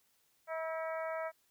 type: harmonic tone with a mistuned harmonic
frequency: 321.8 Hz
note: E4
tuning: 42 cents flat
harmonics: 2 / 3 / 4 / 5 / 6 / 7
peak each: -37 / -45 / -44 / -49 / -49 / -50 dBFS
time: 0.47-1.32 s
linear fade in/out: 50 ms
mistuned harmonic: 4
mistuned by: +21 cents
effects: white hiss -73 dBFS RMS until 1.5 s